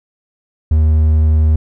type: tone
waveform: triangle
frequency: 77.78 Hz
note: D#2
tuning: in tune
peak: -6 dBFS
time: 0.71-1.56 s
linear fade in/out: 5 ms
effects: none